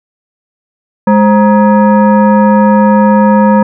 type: tone with frequency modulation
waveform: sine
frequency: 207.7 Hz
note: G#3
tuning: in tune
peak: -3 dBFS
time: 1.07-3.63 s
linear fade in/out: 5 ms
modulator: 734 Hz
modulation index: 0.95
effects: none